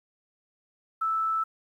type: tone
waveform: sine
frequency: 1316 Hz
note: E6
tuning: 3 cents flat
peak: -24 dBFS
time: 1.01-1.44 s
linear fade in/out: 10 ms
effects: 10-bit